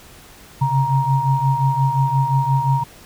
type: tone cluster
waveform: sine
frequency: 132.3 / 138 / 939 Hz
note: C3 / C#3 / A#5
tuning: +20 / -7 / +12 cents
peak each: -19 dBFS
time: 0.61-2.84 s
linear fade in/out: 10 ms
effects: pink hiss -44 dBFS RMS until 3.05 s